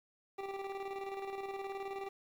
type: tone with tremolo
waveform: 25% pulse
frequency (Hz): 392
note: G4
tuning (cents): 0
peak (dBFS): -34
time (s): 0.38-2.09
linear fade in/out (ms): 10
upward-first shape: square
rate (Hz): 19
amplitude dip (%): 50
effects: low-pass 3000 Hz 12 dB/octave + 10-bit

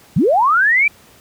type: linear sweep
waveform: sine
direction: up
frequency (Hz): 120 to 2383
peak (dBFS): -10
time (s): 0.16-0.88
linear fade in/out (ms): 5
effects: pink hiss -47 dBFS RMS until 1.2 s + high-pass 60 Hz 12 dB/octave

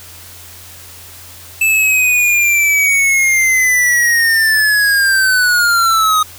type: linear sweep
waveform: square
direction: down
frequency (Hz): 2635 to 1244.5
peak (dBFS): -10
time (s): 1.61-6.23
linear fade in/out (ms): 5
effects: added 88 Hz sine -41 dBFS peak until 6.38 s + white hiss -36 dBFS RMS until 6.38 s

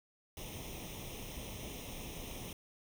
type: noise with comb filter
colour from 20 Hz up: pink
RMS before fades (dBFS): -45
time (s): 0.37-2.53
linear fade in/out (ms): 2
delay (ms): 0.33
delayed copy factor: +0.8
effects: none

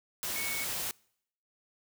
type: tone in noise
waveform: sine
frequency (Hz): 2217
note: C#7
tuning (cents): 0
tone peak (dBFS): -36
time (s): 0.36-0.64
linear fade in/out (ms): 0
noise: white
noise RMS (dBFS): -35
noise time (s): 0.23-0.91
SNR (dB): -4
effects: noise-tail reverb RT60 0.7 s tail -26 dB re dry

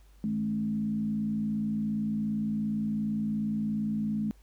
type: tone with frequency modulation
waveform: sine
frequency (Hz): 212.9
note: G#3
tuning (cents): +43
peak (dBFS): -27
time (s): 0.24-4.31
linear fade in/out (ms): 0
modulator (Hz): 57.3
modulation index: 0.58
effects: added 50 Hz sine -54 dBFS peak until 4.42 s + pink hiss -66 dBFS RMS until 4.42 s

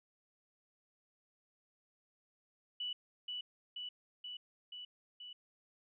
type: tone with echo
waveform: sine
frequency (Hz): 2960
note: F#7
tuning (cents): 0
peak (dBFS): -37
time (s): 2.8-2.93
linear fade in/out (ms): 5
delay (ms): 480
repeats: 5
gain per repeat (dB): -2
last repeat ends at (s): 5.33
effects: none

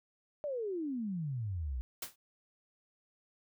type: exponential sweep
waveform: sine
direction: down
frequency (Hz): 610 to 58.27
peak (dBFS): -34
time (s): 0.44-1.81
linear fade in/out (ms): 0
type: noise with exponential decay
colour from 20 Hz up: white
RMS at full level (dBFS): -35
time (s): 2.02-2.16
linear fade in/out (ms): 5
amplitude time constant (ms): 30
effects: none

